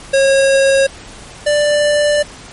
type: tone pair in turn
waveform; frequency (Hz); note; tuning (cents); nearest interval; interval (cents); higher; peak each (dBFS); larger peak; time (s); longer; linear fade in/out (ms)
square; 544 / 589.9; C#5 / D5; -33 / +8; minor second; 141; second; -9 / -11; first; 0.13-0.87 / 1.46-2.23; second; 10
effects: pink hiss -35 dBFS RMS until 2.52 s + MP3 48 kbps